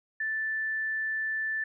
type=tone; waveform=sine; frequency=1760 Hz; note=A6; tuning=in tune; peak=-28 dBFS; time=0.2-1.64 s; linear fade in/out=5 ms; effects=none